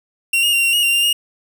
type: tone with pitch steps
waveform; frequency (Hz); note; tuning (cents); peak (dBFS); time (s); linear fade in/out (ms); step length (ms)
45% pulse; 2749 / 2849 / 2766 / 2749 / 2874 / 2771 / 2791 / 2850; F7 / F7 / F7 / F7 / F7 / F7 / F7 / F7; -28 / +34 / -17 / -28 / +49 / -14 / -2 / +34; -13; 0.33-1.13; 5; 100
effects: 9-bit